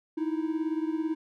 triangle beating tone pair, 312.8 / 330.8 Hz, D#4 / E4, +9 / +6 cents, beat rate 18 Hz, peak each -27 / -30 dBFS, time 0.17-1.15 s, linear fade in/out 10 ms, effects none

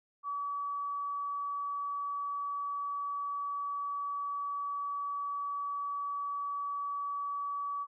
sine tone, 1142 Hz, D6, 49 cents flat, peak -33 dBFS, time 0.23-7.87 s, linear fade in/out 50 ms, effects none

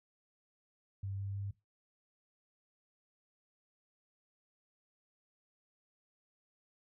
sine tone with pitch steps, 98 / 98.85 / 99.71 Hz, G2 / G2 / G2, 0 / +15 / +30 cents, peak -37 dBFS, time 1.03-1.51 s, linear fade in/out 5 ms, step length 160 ms, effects noise-tail reverb RT60 0.2 s tail -18 dB re dry

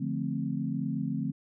sine chord, D minor seventh, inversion none, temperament equal, 146.83 / 174.61 / 220 / 261.6 Hz, D3 / F3 / A3 / C4, 0 / 0 / 0 / 0 cents, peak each -34 / -35 / -34 / -34 dBFS, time 0-1.32 s, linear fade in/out 10 ms, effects none

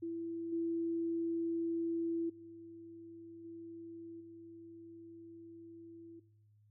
sine tone with level steps, 333.5 Hz, E4, 20 cents sharp, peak -37 / -32 / -48 / -45 / -49 dBFS, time 0.02-6.2 s, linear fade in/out 10 ms, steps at 0.52 / 2.29 / 3.44 / 4.2 s, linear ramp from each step 10 ms, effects noise-tail reverb RT60 0.8 s tail -20 dB re dry + added 105 Hz sine -64 dBFS peak until 6.7 s

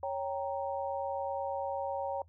sine chord, G diminished, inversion second, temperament equal, 554.4 / 784 / 932.3 Hz, Db5 / G5 / Bb5, 0 / 0 / 0 cents, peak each -35 / -37 / -39 dBFS, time 0.03-2.22 s, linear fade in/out 2 ms, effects noise-tail reverb RT60 0.1 s tail -22 dB re dry + added 83 Hz sine -57 dBFS peak until 2.28 s

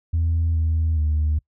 sine tone with pitch steps, 82.4 / 80.4 / 76.3 Hz, E2 / E2 / D#2, 0 / -43 / -33 cents, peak -16 dBFS, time 0.13-1.39 s, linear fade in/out 10 ms, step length 420 ms, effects noise-tail reverb RT60 0.1 s tail -26 dB re dry + tanh soft clip ceiling -15 dBFS

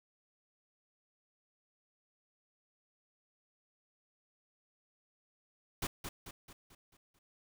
pink noise with echo, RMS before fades -36 dBFS, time 5.82-5.87 s, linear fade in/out 5 ms, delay 220 ms, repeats 6, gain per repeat -6 dB, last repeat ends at 7.19 s, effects none

